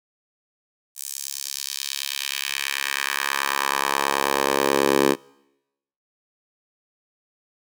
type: tone with high-pass filter sweep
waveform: 10% pulse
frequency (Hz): 69.3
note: C#2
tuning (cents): 0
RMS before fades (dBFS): -24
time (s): 0.95-5.16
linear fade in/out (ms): 50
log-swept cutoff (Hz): 7900 to 350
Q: 1.4
effects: noise-tail reverb RT60 0.9 s tail -25 dB re dry